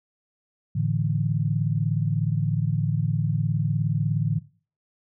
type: chord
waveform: sine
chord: A suspended fourth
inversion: none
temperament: equal with one note detuned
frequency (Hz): 110 / 146.83 / 166.44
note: A2 / D3 / E3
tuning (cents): 0 / 0 / +17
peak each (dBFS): -25 / -24 / -28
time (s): 0.75-4.39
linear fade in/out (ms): 10
effects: noise-tail reverb RT60 0.4 s tail -18 dB re dry